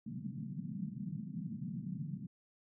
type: band-pass noise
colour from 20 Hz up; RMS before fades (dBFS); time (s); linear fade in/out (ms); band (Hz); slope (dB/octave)
white; -42; 0.06-2.27; 5; 130 to 220; 48
effects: none